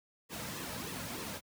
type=noise with flanger; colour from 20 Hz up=pink; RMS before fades=-41 dBFS; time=0.29-1.41 s; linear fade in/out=50 ms; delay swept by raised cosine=1.3 to 2.8 ms; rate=3.3 Hz; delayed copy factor=-0.6; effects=high-pass 80 Hz 12 dB/octave